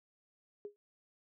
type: tone with exponential decay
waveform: sine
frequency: 411.4 Hz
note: G#4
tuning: 16 cents flat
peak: -37 dBFS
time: 0.65-0.76 s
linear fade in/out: 0 ms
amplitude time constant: 23 ms
effects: high-pass 200 Hz 12 dB/octave